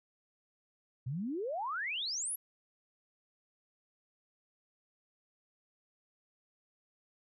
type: exponential sweep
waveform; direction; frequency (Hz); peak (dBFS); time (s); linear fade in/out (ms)
sine; up; 117 to 11840; -34; 1.06-2.36; 10
effects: none